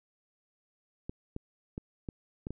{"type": "clicks", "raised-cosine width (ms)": 3, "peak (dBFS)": -24, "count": 6, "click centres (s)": [1.095, 1.364, 1.779, 2.088, 2.469, 2.506], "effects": []}